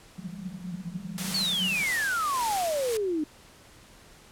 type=band-pass noise; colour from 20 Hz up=pink; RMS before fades=-37 dBFS; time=0.18-1.85 s; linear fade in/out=0 ms; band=170 to 200 Hz; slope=96 dB/octave
type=noise with tremolo; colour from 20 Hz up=white; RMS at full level=-32 dBFS; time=1.18-2.97 s; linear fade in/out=0 ms; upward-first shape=sine; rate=1.7 Hz; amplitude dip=40%
type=exponential sweep; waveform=sine; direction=down; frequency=4557 to 293.7 Hz; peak=-25 dBFS; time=1.34-3.24 s; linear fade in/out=5 ms
effects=pink hiss -53 dBFS RMS until 4.31 s + low-pass 11000 Hz 12 dB/octave